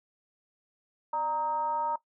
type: tone with frequency modulation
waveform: sine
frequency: 930 Hz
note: A#5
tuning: 4 cents flat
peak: -27 dBFS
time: 1.13-1.96 s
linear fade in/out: 5 ms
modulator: 335 Hz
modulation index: 0.54
effects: noise-tail reverb RT60 0.1 s tail -17 dB re dry